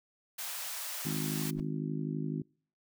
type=high-pass noise; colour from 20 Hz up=white; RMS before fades=-39 dBFS; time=0.38-1.51 s; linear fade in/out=10 ms; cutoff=630 Hz; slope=24 dB/octave
type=harmonic tone; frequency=51.91 Hz; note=G#1; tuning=in tune; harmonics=3 / 4 / 5 / 6 / 7; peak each=-35 / -40 / -38 / -43 / -44 dBFS; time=1.05-2.42 s; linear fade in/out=5 ms
type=noise with exponential growth; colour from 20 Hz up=brown; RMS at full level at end=-36 dBFS; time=1.52-1.6 s; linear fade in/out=1 ms; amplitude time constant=16 ms
effects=noise-tail reverb RT60 0.5 s tail -26 dB re dry